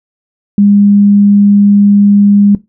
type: tone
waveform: sine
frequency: 202.9 Hz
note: G#3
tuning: 40 cents flat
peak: -3 dBFS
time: 0.58-2.55 s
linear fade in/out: 2 ms
effects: noise-tail reverb RT60 0.2 s tail -18 dB re dry